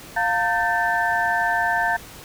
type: tone cluster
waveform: sine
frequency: 703 / 910 / 1550 / 1770 Hz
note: F5 / A#5 / G6 / A6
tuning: +11 / -42 / -20 / +10 cents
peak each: -24 dBFS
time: 0.16-1.97 s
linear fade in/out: 10 ms
effects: pink hiss -41 dBFS RMS until 2.24 s